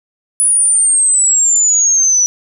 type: exponential sweep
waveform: sine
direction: down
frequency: 9956 to 5880 Hz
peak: -8 dBFS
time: 0.4-2.26 s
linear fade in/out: 0 ms
effects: none